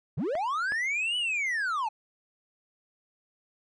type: linear two-way sweep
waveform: triangle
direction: up then down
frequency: 103.83 to 2990 to 821 Hz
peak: -25 dBFS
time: 0.17-1.89 s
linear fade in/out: 10 ms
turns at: 1.17 s
type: clicks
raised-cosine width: 0.5 ms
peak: -23 dBFS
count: 2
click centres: 0.353 / 0.721 s
effects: resampled to 22050 Hz